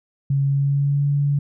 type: tone with pitch glide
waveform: sine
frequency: 138.59 to 142.82 Hz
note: C#3 to D3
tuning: 0 to -48 cents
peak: -16 dBFS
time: 0.3-1.39 s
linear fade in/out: 5 ms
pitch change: +52 cents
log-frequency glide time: 0.44-1.06 s
effects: none